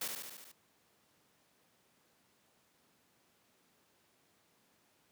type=noise with echo; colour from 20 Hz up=white; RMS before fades=-38 dBFS; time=0.01-0.08 s; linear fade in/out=5 ms; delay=73 ms; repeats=6; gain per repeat=-3 dB; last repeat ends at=0.518 s; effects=pink hiss -71 dBFS RMS until 5.11 s + high-pass 150 Hz 12 dB/octave